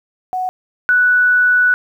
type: tone pair in turn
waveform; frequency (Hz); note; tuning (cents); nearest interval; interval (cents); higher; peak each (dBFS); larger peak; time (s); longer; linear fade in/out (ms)
sine; 740 / 1480; F#5 / F#6; 0 / 0; octave; 1200; second; -17 / -9; second; 0.33-0.49 / 0.89-1.74; second; 0
effects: 8-bit